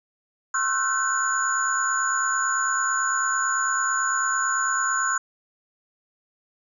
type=tone cluster; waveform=sine; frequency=1072 / 1334 / 1468 / 1537 / 6880 Hz; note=C6 / E6 / F#6 / G6 / A8; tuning=+42 / +20 / -14 / -35 / -40 cents; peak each=-27 / -28 / -31 / -26 / -27 dBFS; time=0.54-5.18 s; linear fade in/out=5 ms; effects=none